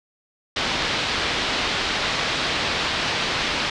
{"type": "low-pass noise", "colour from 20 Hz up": "white", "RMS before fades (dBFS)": -24, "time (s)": [0.56, 3.7], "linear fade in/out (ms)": 5, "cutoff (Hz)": 4300, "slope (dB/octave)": 24, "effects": ["resampled to 22050 Hz"]}